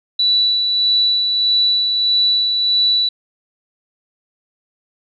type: tone with tremolo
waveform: sine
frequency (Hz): 3951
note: B7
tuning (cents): 0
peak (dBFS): -11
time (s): 0.19-3.09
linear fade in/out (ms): 5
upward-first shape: sine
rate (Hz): 1.6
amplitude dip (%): 35
effects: none